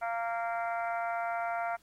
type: harmonic tone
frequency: 231.1 Hz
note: A#3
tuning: 15 cents flat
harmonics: 3 / 4 / 5 / 6 / 7 / 8 / 9 / 10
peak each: -32 / -39 / -46 / -37 / -50 / -50 / -46 / -49 dBFS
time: 0.01-1.77 s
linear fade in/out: 20 ms
effects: pink hiss -65 dBFS RMS until 1.82 s + MP3 64 kbps